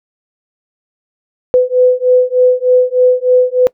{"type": "beating tone pair", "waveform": "sine", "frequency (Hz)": [501, 504.3], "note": ["B4", "B4"], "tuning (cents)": [25, 36], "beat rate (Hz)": 3.3, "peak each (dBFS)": -10, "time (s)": [1.54, 3.67], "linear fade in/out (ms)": 0, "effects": ["noise-tail reverb RT60 0.1 s tail -22 dB re dry"]}